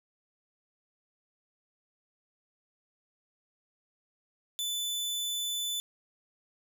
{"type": "tone", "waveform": "sawtooth", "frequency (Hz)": 3500, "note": "A7", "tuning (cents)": -10, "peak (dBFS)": -28, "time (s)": [4.59, 5.8], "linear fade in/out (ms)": 0, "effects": []}